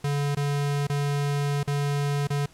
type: tone with dropouts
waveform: square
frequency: 143.3 Hz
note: D3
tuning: 42 cents flat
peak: -24 dBFS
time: 0.04-2.46 s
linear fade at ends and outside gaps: 5 ms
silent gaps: 0.35-0.369 / 0.87-0.897 / 1.632-1.675 / 2.272-2.302 s
effects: pink hiss -55 dBFS RMS until 2.53 s + low-pass 11000 Hz 12 dB/octave